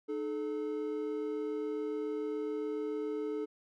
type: tone pair together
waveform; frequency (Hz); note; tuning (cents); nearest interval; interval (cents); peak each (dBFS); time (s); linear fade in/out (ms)
triangle; 304.5 / 431.6; D#4 / A4; -37 / -33; tritone; 604; -36 / -33; 0.08-3.46; 20
effects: none